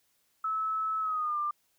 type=tone with pitch glide; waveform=sine; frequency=1300 to 1192.1 Hz; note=E6 to D6; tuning=-24 to +26 cents; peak=-28 dBFS; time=0.44-1.51 s; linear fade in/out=5 ms; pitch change=-150 cents; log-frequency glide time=1-1.38 s; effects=white hiss -72 dBFS RMS until 1.78 s